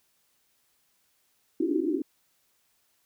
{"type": "band-pass noise", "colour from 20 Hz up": "white", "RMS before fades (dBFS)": -27, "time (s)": [1.6, 2.02], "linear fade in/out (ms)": 5, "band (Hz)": [270, 380], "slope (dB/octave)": 96, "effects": ["white hiss -70 dBFS RMS until 3.05 s"]}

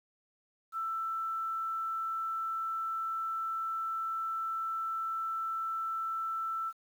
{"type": "tone with quantisation", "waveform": "sine", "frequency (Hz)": 1329, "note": "E6", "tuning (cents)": 14, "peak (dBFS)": -32, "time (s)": [0.72, 6.73], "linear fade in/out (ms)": 50, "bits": 10, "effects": []}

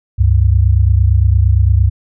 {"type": "tone pair together", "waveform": "sine", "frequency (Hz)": [69.4, 98.15], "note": ["C#2", "G2"], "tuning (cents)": [3, 3], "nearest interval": "tritone", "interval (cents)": 600, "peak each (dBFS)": -10, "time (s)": [0.18, 1.9], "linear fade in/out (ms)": 20, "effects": []}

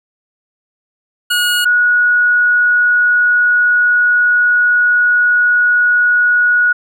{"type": "tone pair in turn", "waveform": ["25% pulse", "sine"], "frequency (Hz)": [1448, 1458.1], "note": ["F#6", "F#6"], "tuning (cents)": [-38, -26], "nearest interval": "unison", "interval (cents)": 12, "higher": "second", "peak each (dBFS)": [-8, -8], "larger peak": "neither", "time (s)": [[1.3, 1.65], [1.65, 6.73]], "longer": "second", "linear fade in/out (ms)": 10, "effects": []}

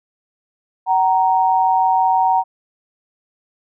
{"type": "tone pair together", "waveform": "sine", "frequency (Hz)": [756.8, 932.3], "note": ["F#5", "A#5"], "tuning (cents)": [39, 0], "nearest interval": "major third", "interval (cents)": 361, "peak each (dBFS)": -15, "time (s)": [0.86, 2.44], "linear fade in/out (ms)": 50, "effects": []}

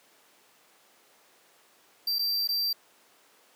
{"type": "tone with dropouts", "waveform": "square", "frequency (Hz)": 4699, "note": "D8", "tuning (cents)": 0, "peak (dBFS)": -26, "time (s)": [2.07, 2.73], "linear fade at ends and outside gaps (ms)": 5, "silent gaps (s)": [[2.186, 2.191], [2.475, 2.488]], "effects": ["pink hiss -60 dBFS RMS until 3.55 s", "high-pass 400 Hz 12 dB/octave"]}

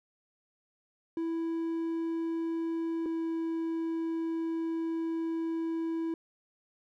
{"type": "tone pair in turn", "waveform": "triangle", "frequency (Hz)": [329.8, 328.2], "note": ["E4", "E4"], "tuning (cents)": [1, -8], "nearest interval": "unison", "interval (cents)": 9, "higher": "first", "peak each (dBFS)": -28, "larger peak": "neither", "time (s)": [[1.17, 3.06], [3.06, 6.14]], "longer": "second", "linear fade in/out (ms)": 2, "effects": []}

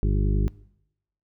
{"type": "harmonic tone", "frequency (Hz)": 50.4, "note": "G1", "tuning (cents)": 49, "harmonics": [1, 2, 3, 4, 6, 7, 8], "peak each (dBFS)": [-20, -26, -30, -32, -36, -37, -38], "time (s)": [0.03, 0.48], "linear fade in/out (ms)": 0, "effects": ["noise-tail reverb RT60 0.8 s tail -22 dB re dry"]}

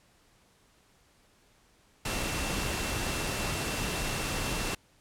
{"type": "tone in noise", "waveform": "sine", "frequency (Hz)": 2698, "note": "E7", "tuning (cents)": 40, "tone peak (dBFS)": -41, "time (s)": [2.05, 4.75], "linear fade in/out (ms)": 5, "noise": "pink", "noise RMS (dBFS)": -32, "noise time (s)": [2.05, 4.75], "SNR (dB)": -12, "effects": ["pink hiss -64 dBFS RMS until 5 s", "low-pass 11000 Hz 12 dB/octave"]}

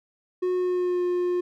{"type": "tone with pitch glide", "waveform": "triangle", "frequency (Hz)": [364.2, 356.3], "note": ["F#4", "F4"], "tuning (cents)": [-27, 35], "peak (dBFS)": -20, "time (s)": [0.42, 1.41], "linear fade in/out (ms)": 10, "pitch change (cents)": -38, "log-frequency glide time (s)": [0.54, 1.03], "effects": []}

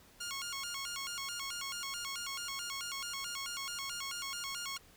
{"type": "tone with vibrato", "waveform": "10% pulse", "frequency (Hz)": 1244.5, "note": "D#6", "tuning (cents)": 0, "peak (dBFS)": -30, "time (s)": [0.2, 4.78], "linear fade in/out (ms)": 10, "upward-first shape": "square", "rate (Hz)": 4.6, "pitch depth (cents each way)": 220, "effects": ["pink hiss -61 dBFS RMS until 4.96 s"]}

